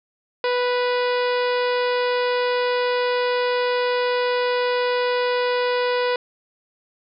harmonic tone with a mistuned harmonic, 493.2 Hz, B4, 2 cents flat, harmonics 1 / 2 / 3 / 4 / 5 / 6 / 7 / 8 / 9 / 10, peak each -20 / -26 / -30 / -32 / -34 / -36 / -37 / -38 / -39 / -40 dBFS, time 0.44-6.16 s, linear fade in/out 2 ms, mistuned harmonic 6, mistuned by -30 cents, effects none

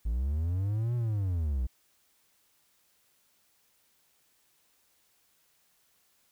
triangle linear two-way sweep, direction up then down, 52 to 122.5 to 58.2 Hz, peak -25 dBFS, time 0.05-1.67 s, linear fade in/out 10 ms, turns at 0.95 s, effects white hiss -69 dBFS RMS until 6.31 s

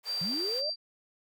pink high-pass noise, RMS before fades -47 dBFS, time 0.03-0.63 s, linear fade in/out 50 ms, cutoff 420 Hz, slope 96 dB/octave
sine tone, 4699 Hz, D8, in tune, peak -30 dBFS, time 0.05-0.76 s, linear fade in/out 50 ms
sine linear sweep, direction up, 151.2 to 632 Hz, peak -34 dBFS, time 0.21-0.7 s, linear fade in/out 5 ms
effects none

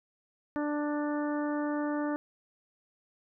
harmonic tone, 295.2 Hz, D4, 9 cents sharp, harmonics 1 / 2 / 3 / 4 / 5 / 6, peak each -30 / -36 / -40 / -42 / -44 / -46 dBFS, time 0.56-2.16 s, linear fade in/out 0 ms, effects none

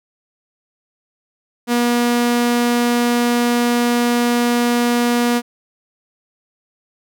sawtooth tone, 240 Hz, B3, 49 cents flat, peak -10 dBFS, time 1.67-5.42 s, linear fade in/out 50 ms, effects none

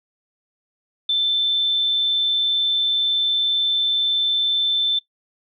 sine tone, 3539 Hz, A7, 9 cents sharp, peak -16 dBFS, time 1.09-4.99 s, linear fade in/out 5 ms, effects noise-tail reverb RT60 0.1 s tail -18 dB re dry

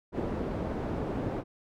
white low-pass noise, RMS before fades -33 dBFS, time 0.12-1.44 s, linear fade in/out 50 ms, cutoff 440 Hz, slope 12 dB/octave, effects none

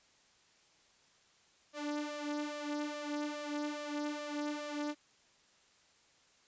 sawtooth tone with flanger, 295.5 Hz, D4, 11 cents sharp, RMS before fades -39 dBFS, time 1.73-4.95 s, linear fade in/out 50 ms, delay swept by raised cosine 1.6 to 3.6 ms, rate 2.4 Hz, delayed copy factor +0.65, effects white hiss -67 dBFS RMS until 6.47 s + resampled to 16000 Hz

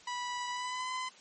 sawtooth tone with pitch glide, 982 to 1020.7 Hz, B5 to C6, -10 to -43 cents, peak -31 dBFS, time 0.07-1.09 s, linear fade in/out 5 ms, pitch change +67 cents, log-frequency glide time 0.5-0.91 s, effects white hiss -56 dBFS RMS until 1.2 s + MP3 32 kbps

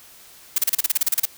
blue noise bursts, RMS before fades -18 dBFS, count 13, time 0.56-1.255 s, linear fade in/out 5 ms, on 23 ms, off 33 ms, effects white hiss -47 dBFS RMS until 1.37 s

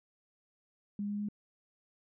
sine tone with pitch steps, 204 / 205.5 / 207.1 Hz, G#3 / G#3 / G#3, -31 / -18 / -5 cents, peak -33 dBFS, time 0.99-1.287 s, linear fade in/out 2 ms, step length 99 ms, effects none

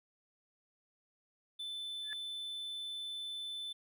triangle tone, 3520 Hz, A7, in tune, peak -38 dBFS, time 1.59-3.73 s, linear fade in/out 10 ms
sine tone with exponential growth, 1719 Hz, A6, 41 cents flat, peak -37 dBFS, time 2.02-2.13 s, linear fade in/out 0 ms, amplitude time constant 22 ms
effects none

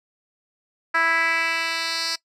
10% pulse tone with band-pass filter sweep, 329.6 Hz, E4, in tune, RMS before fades -23 dBFS, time 0.94-2.16 s, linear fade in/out 10 ms, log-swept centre 1600 to 4900 Hz, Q 2.4, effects noise-tail reverb RT60 0.1 s tail -20 dB re dry

